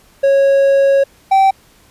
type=tone pair in turn; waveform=triangle; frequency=550 / 774.7 Hz; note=C#5 / G5; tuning=-14 / -21 cents; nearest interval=tritone; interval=593 cents; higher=second; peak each=-6 / -5 dBFS; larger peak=second; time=0.23-1.04 / 1.31-1.51 s; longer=first; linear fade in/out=10 ms; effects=pink hiss -49 dBFS RMS until 1.9 s + resampled to 32000 Hz